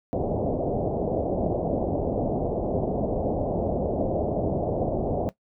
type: low-pass noise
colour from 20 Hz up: white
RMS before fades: -26 dBFS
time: 0.13-5.29 s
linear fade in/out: 0 ms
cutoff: 700 Hz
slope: 48 dB/octave
effects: noise-tail reverb RT60 0.1 s tail -17 dB re dry